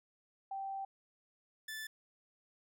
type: tone pair in turn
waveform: sine / sawtooth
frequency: 780 / 1751 Hz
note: G5 / A6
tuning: -9 / -9 cents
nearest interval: octave + major second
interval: 1400 cents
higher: second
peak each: -38 / -38 dBFS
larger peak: neither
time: 0.51-0.85 / 1.68-1.87 s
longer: first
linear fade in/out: 5 ms
effects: none